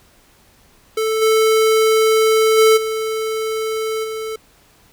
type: tone with level steps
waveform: square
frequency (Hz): 440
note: A4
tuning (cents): 0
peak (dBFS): -17 / -12 / -9 / -20 / -24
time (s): 0.97-4.36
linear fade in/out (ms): 5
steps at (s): 1.21 / 2.57 / 2.76 / 4.03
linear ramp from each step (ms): 20
effects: pink hiss -52 dBFS RMS until 4.92 s